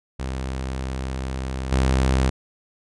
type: tone with level steps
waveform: sawtooth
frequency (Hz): 65.41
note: C2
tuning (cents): 0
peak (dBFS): -22 / -13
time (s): 0.19-2.3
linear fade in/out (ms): 10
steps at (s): 1.72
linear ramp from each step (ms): 2
effects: resampled to 22050 Hz